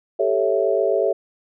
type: chord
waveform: sine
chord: A dominant seventh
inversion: third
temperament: equal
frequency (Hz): 392 / 440 / 554.4 / 659.3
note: G4 / A4 / C#5 / E5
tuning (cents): 0 / 0 / 0 / 0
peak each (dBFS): -22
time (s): 0.19-1.13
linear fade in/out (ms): 10
effects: none